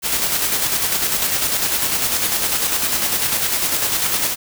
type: noise with tremolo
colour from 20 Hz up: white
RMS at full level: -18 dBFS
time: 0.02-4.36 s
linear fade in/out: 50 ms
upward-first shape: square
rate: 10 Hz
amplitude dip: 35%
effects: none